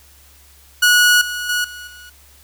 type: tone with level steps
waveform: sawtooth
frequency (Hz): 1460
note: F#6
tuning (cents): -24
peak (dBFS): -6 / -19 / -13 / -28 / -34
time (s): 0.82-2.1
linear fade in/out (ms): 10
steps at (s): 1.21 / 1.49 / 1.64 / 1.87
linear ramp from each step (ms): 5
effects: added 69 Hz sine -49 dBFS peak until 2.43 s + white hiss -49 dBFS RMS until 2.43 s